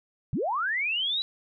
sine linear sweep, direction up, 99.5 to 3976 Hz, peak -25 dBFS, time 0.33-1.22 s, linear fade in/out 0 ms, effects none

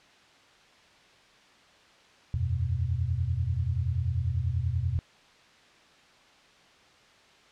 sine chord, E suspended second, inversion none, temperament just, 82.41 / 92.71 / 123.61 Hz, E2 / F#2 / B2, 0 / +4 / +2 cents, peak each -30 dBFS, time 2.34-4.99 s, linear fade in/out 0 ms, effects white hiss -57 dBFS RMS until 7.51 s + low-pass 4000 Hz 12 dB/octave

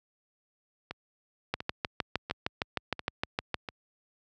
two click trains, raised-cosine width 0.3 ms, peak -12 / -20 dBFS, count 14 / 5, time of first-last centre 1.54-3.543 / 0.91-3.688 s, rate 6.49 / 1.44 Hz, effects high-pass 60 Hz 12 dB/octave

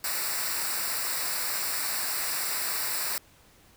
white noise with comb filter, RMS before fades -30 dBFS, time 0.04-3.18 s, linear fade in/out 2 ms, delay 0.31 ms, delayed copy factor -0.75, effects pink hiss -58 dBFS RMS until 3.76 s

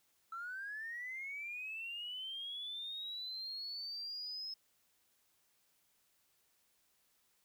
triangle linear sweep, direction up, 1318.5 to 5190 Hz, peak -38 dBFS, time 0.32-4.54 s, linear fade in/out 5 ms, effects tanh soft clip ceiling -39 dBFS + white hiss -75 dBFS RMS until 7.44 s

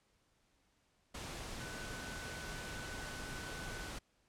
sine tone in noise, 1500 Hz, F#6, 23 cents sharp, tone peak -49 dBFS, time 1.6-3.9 s, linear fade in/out 10 ms, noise pink, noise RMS -45 dBFS, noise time 1.14-3.99 s, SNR -7 dB, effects pink hiss -75 dBFS RMS until 4.28 s + low-pass 9000 Hz 12 dB/octave

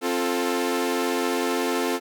sawtooth chord, F major, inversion second, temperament equal with one note detuned, 264.8 / 349.2 / 440 Hz, C4 / F4 / A4, +21 / 0 / 0 cents, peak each -23 dBFS, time 0.01-2 s, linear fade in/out 50 ms, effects none

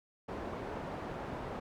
white low-pass noise, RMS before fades -41 dBFS, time 0.28-1.6 s, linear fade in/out 10 ms, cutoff 760 Hz, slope 12 dB/octave, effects none

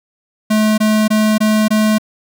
square tone bursts, 215.3 Hz, A3, 37 cents flat, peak -11 dBFS, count 5, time 0.5-1.984 s, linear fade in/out 10 ms, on 280 ms, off 21 ms, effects none

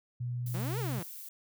sine tone with pitch glide, 122.1 to 129.14 Hz, B2 to C3, -19 to -22 cents, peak -32 dBFS, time 0.2-1 s, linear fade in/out 10 ms, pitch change +97 cents, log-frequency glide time 0.48-0.82 s
violet noise, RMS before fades -45 dBFS, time 0.46-1.29 s, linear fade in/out 5 ms
sawtooth exponential two-way sweep, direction up then down, 157.7 to 493.9 to 157.7 Hz, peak -33 dBFS, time 0.54-1.03 s, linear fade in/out 5 ms, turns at 0.79 s
effects none

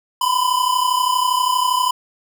square tone pair together, 987.8 / 1020.3 Hz, B5 / C6, 0 / -44 cents, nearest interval minor second, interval 56 cents, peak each -19 dBFS, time 0.21-1.91 s, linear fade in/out 5 ms, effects none

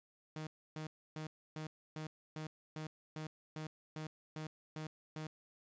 sawtooth tone bursts, 155.7 Hz, D#3, 2 cents sharp, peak -38 dBFS, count 13, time 0.36-5.27 s, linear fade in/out 2 ms, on 110 ms, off 290 ms, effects resampled to 16000 Hz + 11-bit

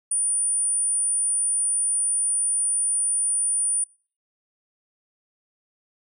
sine tone, 9397 Hz, D9, in tune, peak -19 dBFS, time 0.11-3.84 s, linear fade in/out 5 ms, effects noise-tail reverb RT60 0.4 s tail -24 dB re dry + tanh soft clip ceiling -17 dBFS

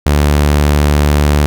sawtooth tone, 73.42 Hz, D2, in tune, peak -4 dBFS, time 0.06-1.46 s, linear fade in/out 0 ms, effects none

